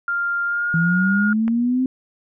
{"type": "tone with pitch glide", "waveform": "sine", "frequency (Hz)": [1396.9, 1426.3], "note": ["F6", "F6"], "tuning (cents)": [0, 36], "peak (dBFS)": -19, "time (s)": [0.08, 1.33], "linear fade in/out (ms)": 2, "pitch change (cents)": 36, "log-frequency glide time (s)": [0.45, 0.7]}
{"type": "linear sweep", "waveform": "sine", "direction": "up", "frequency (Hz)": [161.9, 261.6], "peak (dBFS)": -16, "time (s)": [0.74, 1.86], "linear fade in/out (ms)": 2}
{"type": "click", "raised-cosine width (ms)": 0.5, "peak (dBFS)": -17, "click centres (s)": 1.48}
{"effects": []}